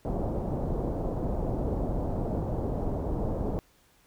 pink low-pass noise, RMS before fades -30 dBFS, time 0.05-3.59 s, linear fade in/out 0 ms, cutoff 730 Hz, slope 24 dB/octave, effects pink hiss -63 dBFS RMS until 4.06 s

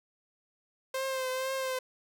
sawtooth tone with vibrato, 523.3 Hz, C5, in tune, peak -27 dBFS, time 0.94-1.79 s, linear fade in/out 5 ms, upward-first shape triangle, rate 2.1 Hz, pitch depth 38 cents each way, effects none

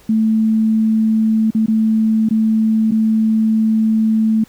sine tone with dropouts, 220 Hz, A3, in tune, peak -11 dBFS, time 0.09-4.44 s, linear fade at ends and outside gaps 5 ms, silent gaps 1.506-1.548 / 1.661-1.681 / 2.289-2.308 / 2.911-2.918 s, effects pink hiss -48 dBFS RMS until 4.48 s

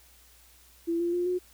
sine tone with pitch steps, 336.3 / 344.6 / 353 / 361.7 Hz, E4 / F4 / F4 / F#4, +35 / -23 / +19 / -39 cents, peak -25 dBFS, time 0.87-1.39 s, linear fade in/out 20 ms, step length 130 ms, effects added 60 Hz sine -60 dBFS peak until 1.53 s + white hiss -58 dBFS RMS until 1.53 s

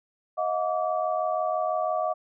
sine tone cluster, 632 / 718 / 1156 Hz, D#5 / F5 / D6, +27 / +48 / -28 cents, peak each -27 / -28 / -31 dBFS, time 0.37-2.14 s, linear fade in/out 20 ms, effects none

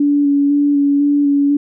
sine tone with vibrato, 285.8 Hz, D4, 47 cents flat, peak -10 dBFS, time 0-1.57 s, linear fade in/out 5 ms, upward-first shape square, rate 2 Hz, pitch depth 14 cents each way, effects none

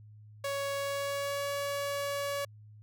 sawtooth tone with pitch glide, 558 to 565.5 Hz, C#5 to C#5, +11 to +34 cents, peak -28 dBFS, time 0.44-2.45 s, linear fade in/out 5 ms, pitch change +23 cents, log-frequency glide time 0.75-1.5 s, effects added 106 Hz sine -50 dBFS peak until 2.82 s

